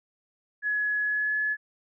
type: tone with pitch glide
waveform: sine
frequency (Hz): 1690 to 1708.6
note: G#6 to G#6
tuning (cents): +30 to +49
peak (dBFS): -24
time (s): 0.62-1.57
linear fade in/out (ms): 50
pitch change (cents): +19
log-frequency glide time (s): 1.02-1.36
effects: none